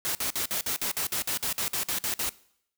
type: noise bursts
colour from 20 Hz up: white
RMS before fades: -29 dBFS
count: 15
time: 0.05-2.292 s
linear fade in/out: 0 ms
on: 100 ms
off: 53 ms
effects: noise-tail reverb RT60 0.7 s tail -21 dB re dry